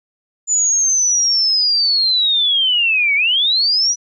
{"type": "linear two-way sweep", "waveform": "sine", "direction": "down then up", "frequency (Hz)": [7040, 2199, 5940], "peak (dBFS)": -12, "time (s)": [0.47, 3.96], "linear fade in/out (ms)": 50, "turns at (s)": 3.15, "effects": []}